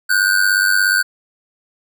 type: ring-modulated tone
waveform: square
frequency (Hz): 1509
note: F#6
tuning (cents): +34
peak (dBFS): -10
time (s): 0.09-1.03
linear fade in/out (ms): 20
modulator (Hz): 48.5
effects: none